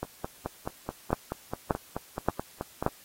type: two click trains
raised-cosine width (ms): 1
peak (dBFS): -17 / -9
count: 14 / 4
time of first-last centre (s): 0.03-2.826 / 1.13-2.864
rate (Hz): 4.65 / 1.73
effects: white hiss -54 dBFS RMS until 3.04 s + AAC 48 kbps